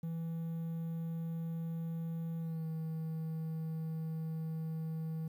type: tone with pitch glide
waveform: triangle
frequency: 164.81 to 160.21 Hz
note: E3 to E3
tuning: 0 to -49 cents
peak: -34 dBFS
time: 0.03-5.28 s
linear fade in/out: 5 ms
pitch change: -49 cents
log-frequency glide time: 2.39-2.66 s
effects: 11-bit